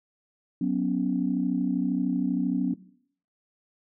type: chord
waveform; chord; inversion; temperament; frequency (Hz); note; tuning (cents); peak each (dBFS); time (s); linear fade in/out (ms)
sine; F# suspended fourth; none; equal with one note detuned; 185 / 246.9 / 279.8; F#3 / B3 / C#4; 0 / 0 / +16; -27; 0.61-2.74; 5
effects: noise-tail reverb RT60 0.6 s tail -18 dB re dry + tanh soft clip ceiling -13 dBFS